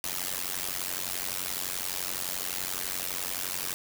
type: noise with amplitude modulation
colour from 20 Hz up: white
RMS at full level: -29 dBFS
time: 0.04-3.74 s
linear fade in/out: 0 ms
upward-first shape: sine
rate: 91.7 Hz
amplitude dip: 100%
effects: none